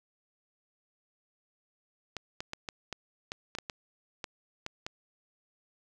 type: clicks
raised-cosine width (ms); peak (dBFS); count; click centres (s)
0.2; -19; 12; 2.167 / 2.405 / 2.534 / 2.688 / 2.927 / 3.319 / 3.551 / 3.586 / 3.698 / 4.242 / 4.664 / 4.865
effects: none